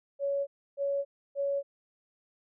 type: tone bursts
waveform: sine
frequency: 560 Hz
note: C#5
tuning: 18 cents sharp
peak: -27 dBFS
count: 3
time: 0.19-1.63 s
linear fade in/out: 50 ms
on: 280 ms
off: 300 ms
effects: none